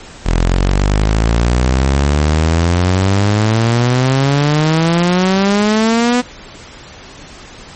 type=exponential sweep; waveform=sawtooth; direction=up; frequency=41.2 to 249.3 Hz; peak=-6 dBFS; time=0.25-6.22 s; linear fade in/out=20 ms; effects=pink hiss -35 dBFS RMS until 7.75 s + MP3 32 kbps